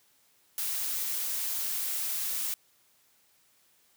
blue noise, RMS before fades -32 dBFS, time 0.58-2.54 s, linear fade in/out 0 ms, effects white hiss -66 dBFS RMS until 3.96 s + high-pass 60 Hz 12 dB/octave

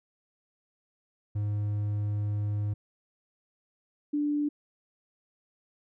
triangle / sine tone pair in turn, 103.83 / 293.7 Hz, G#2 / D4, 0 / 0 cents, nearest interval octave + tritone, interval 1800 cents, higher second, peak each -25 dBFS, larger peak neither, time 1.35-2.74 / 4.13-4.49 s, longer first, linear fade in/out 10 ms, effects none

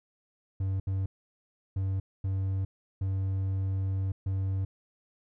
triangle tone bursts at uneven times, 96 Hz, G2, 36 cents flat, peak -25 dBFS, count 6, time 0.6-0.8 / 0.87-1.06 / 1.76-2 / 2.24-2.65 / 3.01-4.12 / 4.26-4.65 s, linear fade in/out 5 ms, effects none

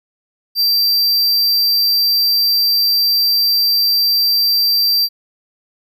square tone, 4699 Hz, D8, in tune, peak -12 dBFS, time 0.55-5.09 s, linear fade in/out 50 ms, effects none

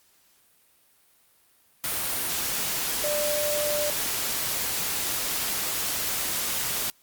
sine tone in noise, 593 Hz, D5, 17 cents sharp, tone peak -26 dBFS, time 3.04-3.9 s, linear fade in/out 0 ms, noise white, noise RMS -28 dBFS, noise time 1.84-6.9 s, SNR -1 dB, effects white hiss -62 dBFS RMS until 7.02 s + Opus 48 kbps

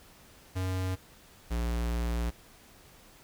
square tone pair in turn, 93 / 58.59 Hz, F#2 / A#1, +9 / +9 cents, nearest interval minor sixth, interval 800 cents, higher first, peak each -30 / -29 dBFS, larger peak second, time 0.55-0.96 / 1.5-2.31 s, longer second, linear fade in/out 20 ms, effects pink hiss -56 dBFS RMS until 3.23 s

